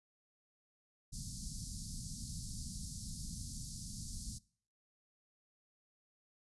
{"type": "band-stop noise", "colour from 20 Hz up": "pink", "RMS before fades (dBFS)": -44, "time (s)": [1.12, 4.39], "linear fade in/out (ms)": 20, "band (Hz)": [230, 4500], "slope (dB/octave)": 48, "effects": ["noise-tail reverb RT60 0.5 s tail -22 dB re dry", "resampled to 24000 Hz"]}